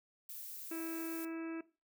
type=noise; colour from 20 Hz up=violet; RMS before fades=-47 dBFS; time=0.29-1.25 s; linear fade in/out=2 ms
type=harmonic tone; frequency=327.4 Hz; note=E4; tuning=12 cents flat; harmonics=1 / 2 / 3 / 4 / 5 / 6 / 7 / 8; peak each=-39 / -53 / -59 / -54 / -55 / -63 / -58 / -56 dBFS; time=0.71-1.61 s; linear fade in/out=5 ms
effects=noise-tail reverb RT60 0.3 s tail -17 dB re dry